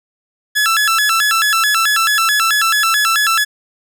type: tone with vibrato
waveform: sawtooth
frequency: 1505 Hz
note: F#6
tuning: 29 cents sharp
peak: -8 dBFS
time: 0.55-3.45 s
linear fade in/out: 20 ms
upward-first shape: square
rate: 4.6 Hz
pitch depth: 210 cents each way
effects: none